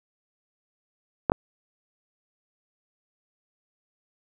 clicks, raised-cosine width 1 ms, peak -6 dBFS, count 2, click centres 1.298 / 1.319 s, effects 8-bit

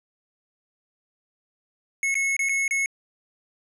square tone with dropouts, 2187 Hz, C#7, 24 cents flat, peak -22 dBFS, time 2.03-2.86 s, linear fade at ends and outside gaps 1 ms, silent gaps 2.143-2.153 / 2.366-2.392 / 2.488-2.493 / 2.679-2.709 s, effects low-pass 11000 Hz 12 dB/octave

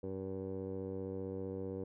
15% pulse tone with low-pass filter, 95.4 Hz, G2, 47 cents flat, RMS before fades -41 dBFS, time 0.03-1.84 s, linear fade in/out 5 ms, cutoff 510 Hz, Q 5.6, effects none

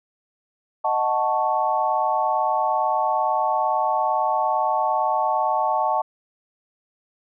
sine chord, D# half-diminished seventh, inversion none, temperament equal, 622.3 / 740 / 880 / 1108.7 Hz, D#5 / F#5 / A5 / C#6, 0 / 0 / 0 / 0 cents, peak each -26 / -24 / -22 / -26 dBFS, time 0.84-6.02 s, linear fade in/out 10 ms, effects none

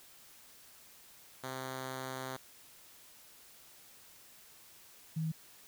5% pulse / sine tone pair in turn, 130.81 / 159.61 Hz, C3 / D#3, 0 / +44 cents, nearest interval minor third, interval 344 cents, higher second, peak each -28 / -32 dBFS, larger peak first, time 1.43-2.37 / 5.16-5.32 s, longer first, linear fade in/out 10 ms, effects white hiss -58 dBFS RMS until 5.67 s

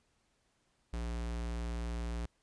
square tone, 58.2 Hz, A#1, 2 cents flat, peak -36 dBFS, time 0.93-2.26 s, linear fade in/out 5 ms, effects pink hiss -75 dBFS RMS until 2.42 s + resampled to 22050 Hz

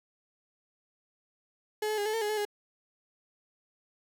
35% pulse tone with pitch steps, 426.1 / 429.5 / 409.7 / 431.6 / 451 / 417.6 / 428.4 / 413.9 Hz, G#4 / A4 / G#4 / A4 / A4 / G#4 / A4 / G#4, +44 / -42 / -24 / -33 / +43 / +10 / -46 / -6 cents, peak -27 dBFS, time 1.82-2.452 s, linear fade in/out 5 ms, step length 79 ms, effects none

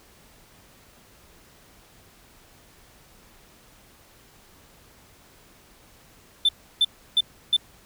sine tone bursts, 3538 Hz, A7, 9 cents sharp, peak -13 dBFS, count 4, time 6.45-7.566 s, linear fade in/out 5 ms, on 39 ms, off 320 ms, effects tanh soft clip ceiling -14 dBFS + pink hiss -54 dBFS RMS until 7.85 s

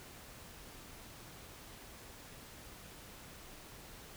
silence, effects pink hiss -53 dBFS RMS until 4.16 s

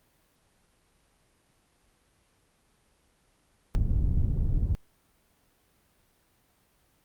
pink low-pass noise, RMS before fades -25 dBFS, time 3.75-4.75 s, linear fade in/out 0 ms, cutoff 110 Hz, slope 12 dB/octave, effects pink hiss -67 dBFS RMS until 7.04 s + Opus 32 kbps

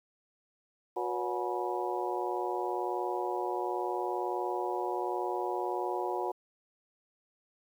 harmonic tone with a mistuned harmonic, 121.4 Hz, B2, 29 cents flat, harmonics 3 / 4 / 5 / 6 / 7 / 8, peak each -35 / -39 / -41 / -37 / -38 / -38 dBFS, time 0.96-6.32 s, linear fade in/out 10 ms, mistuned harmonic 5, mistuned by -120 cents, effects 10-bit

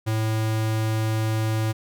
square tone, 110 Hz, A2, in tune, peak -22 dBFS, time 0.06-1.73 s, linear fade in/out 20 ms, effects none

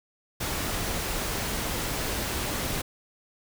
pink noise, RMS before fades -30 dBFS, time 0.4-2.82 s, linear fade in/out 10 ms, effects none

